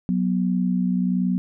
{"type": "tone pair together", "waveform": "sine", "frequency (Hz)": [184.2, 245.3], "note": ["F#3", "B3"], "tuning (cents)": [-7, -12], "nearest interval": "perfect fourth", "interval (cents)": 495, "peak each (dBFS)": [-20, -24], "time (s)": [0.09, 1.38], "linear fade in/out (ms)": 0, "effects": []}